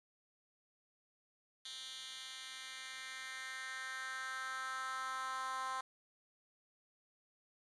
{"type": "tone with high-pass filter sweep", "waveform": "10% pulse", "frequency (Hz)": 261.6, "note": "C4", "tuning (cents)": 0, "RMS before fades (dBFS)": -44, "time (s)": [1.65, 5.81], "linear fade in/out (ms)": 5, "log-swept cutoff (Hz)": [3300, 1000], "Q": 3, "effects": ["resampled to 24000 Hz", "10-bit"]}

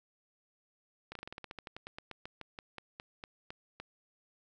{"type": "slowing click train", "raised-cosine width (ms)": 0.3, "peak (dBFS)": -27, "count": 23, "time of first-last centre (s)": [1.12, 3.8], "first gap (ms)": 33, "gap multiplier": 1.11, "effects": []}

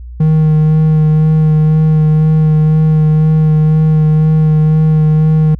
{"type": "tone with vibrato", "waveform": "triangle", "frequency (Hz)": 155.56, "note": "D#3", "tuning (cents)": 0, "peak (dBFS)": -4, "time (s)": [0.2, 5.55], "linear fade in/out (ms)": 5, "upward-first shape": "sine", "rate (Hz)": 2, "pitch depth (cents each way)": 15, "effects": ["added 60 Hz sine -25 dBFS peak until 5.59 s"]}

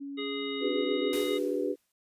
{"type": "tone with pitch glide", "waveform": "sine", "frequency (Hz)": [280, 268.3], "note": ["C#4", "C4"], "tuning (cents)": [18, 44], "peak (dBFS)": -36, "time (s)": [0, 1.17], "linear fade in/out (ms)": 20, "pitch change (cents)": -74, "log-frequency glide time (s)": [0.4, 0.8]}
{"type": "harmonic tone", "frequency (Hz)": 415.3, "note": "G#4", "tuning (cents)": 0, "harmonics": [1, 3, 5, 7, 9], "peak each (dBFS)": [-35, -45, -41, -43, -39], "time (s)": [0.17, 1.39], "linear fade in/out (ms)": 20}
{"type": "chord", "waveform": "sine", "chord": "G# half-diminished seventh", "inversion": "second", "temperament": "equal with one note detuned", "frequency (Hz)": [293.7, 370, 407.9, 493.9], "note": ["D4", "F#4", "G#4", "B4"], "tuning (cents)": [0, 0, -31, 0], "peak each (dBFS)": -33, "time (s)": [0.6, 1.76], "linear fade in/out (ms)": 50}
{"type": "noise with exponential decay", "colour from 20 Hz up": "white", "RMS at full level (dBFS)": -38, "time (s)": [1.13, 1.92], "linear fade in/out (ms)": 1, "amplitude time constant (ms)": 170}
{"effects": ["resampled to 32000 Hz"]}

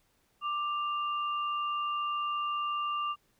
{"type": "tone pair together", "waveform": "sine", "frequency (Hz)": [1180.9, 2794], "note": ["D6", "F7"], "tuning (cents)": [9, 0], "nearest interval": "octave + minor third", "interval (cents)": 1491, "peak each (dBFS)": [-30, -39], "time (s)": [0.41, 3.16], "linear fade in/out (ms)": 50, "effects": ["pink hiss -71 dBFS RMS until 3.39 s"]}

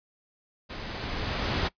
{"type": "noise with level ramp", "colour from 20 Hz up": "pink", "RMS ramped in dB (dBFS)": [-38, -26], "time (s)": [0.69, 1.69], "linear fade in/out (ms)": 20, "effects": ["noise-tail reverb RT60 0.1 s tail -21 dB re dry", "resampled to 11025 Hz"]}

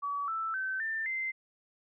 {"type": "tone with pitch steps", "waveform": "sine", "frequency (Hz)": [1139, 1323.6, 1538, 1787.3, 2077], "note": ["C#6", "E6", "G6", "A6", "C7"], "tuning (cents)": [47, 7, -33, 27, -13], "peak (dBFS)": -31, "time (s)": [0.02, 1.32], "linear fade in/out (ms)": 20, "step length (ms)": 260, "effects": []}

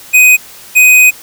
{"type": "tone pair in turn", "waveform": "square", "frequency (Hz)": [2500, 2500], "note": ["D#7", "D#7"], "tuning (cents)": [8, 8], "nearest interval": "unison", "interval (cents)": 0, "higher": "neither", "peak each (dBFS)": -3, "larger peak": "neither", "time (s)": [[0.13, 0.37], [0.75, 1.11]], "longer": "second", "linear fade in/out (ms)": 20, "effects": ["white hiss -34 dBFS RMS until 1.22 s"]}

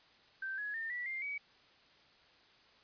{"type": "tone with pitch steps", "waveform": "sine", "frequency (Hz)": [1559, 1680.6, 1811.6, 1952.9, 2105, 2269], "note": ["G6", "G#6", "A#6", "B6", "C7", "C#7"], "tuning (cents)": [-10, 20, -50, -20, 10, 40], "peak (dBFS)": -37, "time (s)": [0.42, 1.38], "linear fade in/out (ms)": 5, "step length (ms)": 160, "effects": ["white hiss -64 dBFS RMS until 2.83 s", "resampled to 11025 Hz"]}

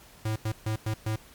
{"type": "tone bursts at uneven times", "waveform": "square", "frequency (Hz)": 109, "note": "A2", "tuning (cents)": -16, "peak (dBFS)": -27, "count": 5, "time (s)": [[0.25, 0.36], [0.45, 0.52], [0.66, 0.76], [0.86, 0.94], [1.06, 1.16]], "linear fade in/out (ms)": 5, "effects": ["pink hiss -53 dBFS RMS until 1.34 s", "MP3 96 kbps"]}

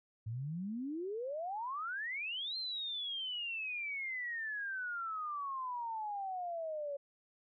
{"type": "exponential two-way sweep", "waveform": "sine", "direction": "up then down", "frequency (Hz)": [105.3, 4196, 557], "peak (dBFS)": -37, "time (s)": [0.26, 6.97], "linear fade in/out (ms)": 10, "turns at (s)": 2.57, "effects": []}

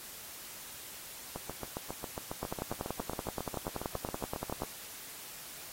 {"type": "two click trains", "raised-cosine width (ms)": 1, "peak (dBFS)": [-24, -21], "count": [25, 24], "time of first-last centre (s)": [[1.36, 4.634], [2.43, 4.62]], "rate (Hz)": [7.33, 10.5], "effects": ["white hiss -47 dBFS RMS until 5.72 s", "AAC 48 kbps"]}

